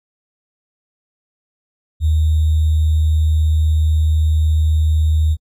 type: tone with sample-and-hold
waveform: sine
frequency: 78.1 Hz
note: D#2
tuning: 7 cents sharp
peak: -11 dBFS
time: 2-5.37 s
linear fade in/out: 50 ms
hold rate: 3675 Hz
effects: AAC 48 kbps